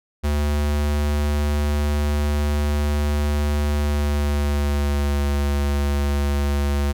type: tone with pitch glide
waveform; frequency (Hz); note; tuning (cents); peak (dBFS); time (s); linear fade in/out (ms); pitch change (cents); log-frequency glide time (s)
square; 73.5 to 71.37; D2 to D2; +2 to -49; -19; 0.23-6.93; 20; -51; 3.74-5.23
effects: none